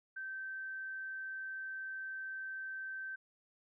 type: tone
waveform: sine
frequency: 1551 Hz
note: G6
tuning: 19 cents flat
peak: -40 dBFS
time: 0.16-3.16 s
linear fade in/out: 10 ms
effects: none